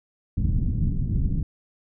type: low-pass noise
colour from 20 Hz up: pink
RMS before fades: -23 dBFS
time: 0.37-1.43 s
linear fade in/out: 5 ms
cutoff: 210 Hz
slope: 24 dB/octave
effects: none